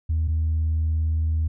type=tone pair in turn; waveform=sine; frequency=79.7 / 79.42 Hz; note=D#2 / D#2; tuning=+42 / +36 cents; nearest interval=unison; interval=6 cents; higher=first; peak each=-18 dBFS; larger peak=neither; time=0.09-0.28 / 0.28-1.48 s; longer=second; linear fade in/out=10 ms; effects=tanh soft clip ceiling -17 dBFS